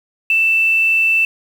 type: tone with quantisation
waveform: sine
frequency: 2658 Hz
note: E7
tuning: 14 cents sharp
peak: -11 dBFS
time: 0.3-1.25 s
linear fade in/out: 2 ms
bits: 6
effects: none